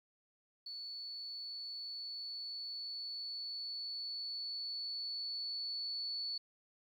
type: tone with level ramp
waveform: sine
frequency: 4443 Hz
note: C#8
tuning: 3 cents sharp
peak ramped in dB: -43 to -37 dBFS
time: 0.66-6.38 s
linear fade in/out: 5 ms
effects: 12-bit